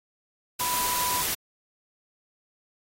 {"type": "tone in noise", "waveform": "sine", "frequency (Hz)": 987.8, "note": "B5", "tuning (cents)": 0, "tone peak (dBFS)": -28, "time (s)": [0.6, 1.22], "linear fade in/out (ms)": 10, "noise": "white", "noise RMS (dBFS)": -28, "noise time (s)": [0.59, 1.35], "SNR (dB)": -3, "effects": ["AAC 48 kbps"]}